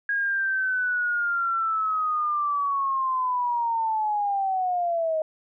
sine linear sweep, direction down, 1642 to 622.3 Hz, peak -22 dBFS, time 0.09-5.22 s, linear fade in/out 2 ms, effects none

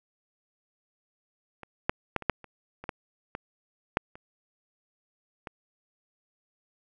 clicks, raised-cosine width 0.5 ms, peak -27 / -8 / -11 / -24 / -7 / -30 / -26 / -16 / -19 / -7 / -30 / -22 dBFS, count 12, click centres 1.633 / 1.895 / 2.163 / 2.223 / 2.297 / 2.443 / 2.84 / 2.892 / 3.351 / 3.971 / 4.155 / 5.472 s, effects none

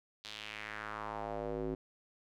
square tone with band-pass filter sweep, 53.4 Hz, G#1, 49 cents sharp, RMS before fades -41 dBFS, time 0.24-1.75 s, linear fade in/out 5 ms, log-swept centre 4000 to 330 Hz, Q 2.4, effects none

